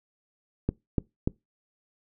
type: click train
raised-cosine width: 3 ms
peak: -11 dBFS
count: 3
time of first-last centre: 0.69-1.275 s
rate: 3.42 Hz
effects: noise-tail reverb RT60 0.2 s tail -23 dB re dry